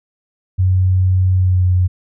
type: tone with pitch glide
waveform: sine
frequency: 92.8 to 90.94 Hz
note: F#2 to F#2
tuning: +6 to -29 cents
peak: -10 dBFS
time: 0.58-1.88 s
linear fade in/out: 20 ms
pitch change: -35 cents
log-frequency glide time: 1.35-1.66 s
effects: none